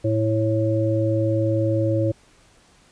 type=harmonic tone; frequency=110 Hz; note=A2; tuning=in tune; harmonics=1 / 3 / 5; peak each=-21 / -23 / -23 dBFS; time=0.04-2.12 s; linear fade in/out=10 ms; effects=pink hiss -55 dBFS RMS until 2.91 s + resampled to 22050 Hz